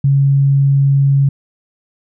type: tone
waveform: sine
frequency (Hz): 138.59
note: C#3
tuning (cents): 0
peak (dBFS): -8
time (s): 0.04-1.29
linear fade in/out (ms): 5
effects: none